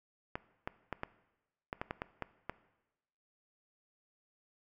clicks, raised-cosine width 0.5 ms, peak -21 dBFS, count 10, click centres 0.355 / 0.675 / 0.927 / 1.034 / 1.729 / 1.815 / 1.909 / 2.019 / 2.223 / 2.496 s, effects noise-tail reverb RT60 1.0 s tail -18 dB re dry

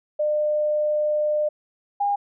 sine tone pair in turn, 602 / 810.3 Hz, D5 / G#5, +43 / -43 cents, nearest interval perfect fourth, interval 514 cents, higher second, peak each -19 dBFS, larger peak neither, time 0.19-1.49 / 2-2.16 s, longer first, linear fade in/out 10 ms, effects none

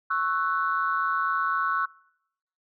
sine tone cluster, 1103 / 1322 / 1486 Hz, C#6 / E6 / F#6, -9 / +5 / +7 cents, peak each -27 dBFS, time 0.1-1.86 s, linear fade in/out 10 ms, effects noise-tail reverb RT60 0.8 s tail -25 dB re dry + tanh soft clip ceiling -13 dBFS

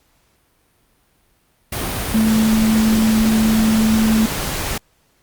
sine tone in noise, 220 Hz, A3, in tune, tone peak -12 dBFS, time 2.14-4.26 s, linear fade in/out 5 ms, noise pink, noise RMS -23 dBFS, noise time 1.72-4.78 s, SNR +8 dB, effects pink hiss -60 dBFS RMS until 5.22 s + Opus 48 kbps

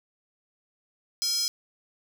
square tone with high-pass filter, 462.8 Hz, A#4, 13 cents flat, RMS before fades -27 dBFS, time 1.22-1.48 s, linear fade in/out 0 ms, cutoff 5200 Hz, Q 6.1, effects none

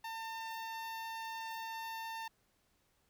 sawtooth tone with notch filter, 901 Hz, A5, 41 cents sharp, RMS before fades -43 dBFS, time 0.04-2.28 s, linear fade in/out 5 ms, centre 8400 Hz, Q 1.2, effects pink hiss -75 dBFS RMS until 3.09 s

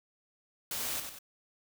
white noise with echo, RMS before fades -36 dBFS, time 0.71-1 s, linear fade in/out 2 ms, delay 94 ms, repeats 2, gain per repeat -6 dB, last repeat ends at 1.188 s, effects none

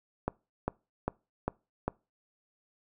click train, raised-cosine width 1 ms, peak -15 dBFS, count 5, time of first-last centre 0.28-1.88 s, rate 2.5 Hz, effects noise-tail reverb RT60 0.3 s tail -24 dB re dry

